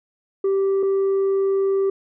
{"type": "tone pair in turn", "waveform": "sine", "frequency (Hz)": [390, 390], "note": ["G4", "G4"], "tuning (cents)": [-9, -9], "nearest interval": "unison", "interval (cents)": 0, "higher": "neither", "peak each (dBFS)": -14, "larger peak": "neither", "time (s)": [[0.44, 0.83], [0.83, 1.9]], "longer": "second", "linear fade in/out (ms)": 5, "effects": ["tanh soft clip ceiling -16 dBFS"]}